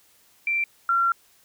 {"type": "tone pair in turn", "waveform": "sine", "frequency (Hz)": [2352, 1369.3], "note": ["D7", "F6"], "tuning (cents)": [2, -35], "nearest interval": "major sixth", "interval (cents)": 937, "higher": "first", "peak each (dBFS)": [-21, -18], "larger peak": "second", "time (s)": [[0.47, 0.64], [0.89, 1.12]], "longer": "second", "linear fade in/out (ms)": 2, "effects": ["white hiss -59 dBFS RMS until 1.44 s"]}